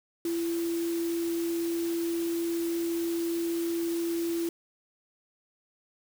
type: tone in noise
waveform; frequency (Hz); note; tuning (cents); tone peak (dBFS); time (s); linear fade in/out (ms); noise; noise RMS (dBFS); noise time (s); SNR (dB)
sine; 337.1; E4; +39; -27; 0.25-4.49; 2; white; -42; 0.25-4.49; +12
effects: none